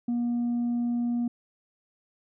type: tone with tanh clipping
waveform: sine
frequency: 239.1 Hz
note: A#3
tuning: 44 cents sharp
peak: -25 dBFS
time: 0.08-1.28 s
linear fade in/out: 5 ms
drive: 1 dB
effects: none